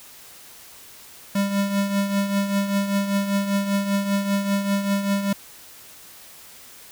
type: tone with tremolo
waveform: square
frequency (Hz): 199.1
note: G3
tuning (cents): +27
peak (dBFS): -18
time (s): 1.35-5.33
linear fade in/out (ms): 5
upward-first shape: triangle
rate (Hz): 5.1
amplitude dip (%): 65
effects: white hiss -45 dBFS RMS until 6.91 s